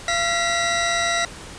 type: tone pair together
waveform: 20% pulse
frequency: 684 / 1934.6 Hz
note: F5 / B6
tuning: -36 / -36 cents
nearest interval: octave + tritone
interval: 1800 cents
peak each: -17 dBFS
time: 0.08-1.25 s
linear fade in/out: 2 ms
effects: pink hiss -38 dBFS RMS until 1.58 s + resampled to 22050 Hz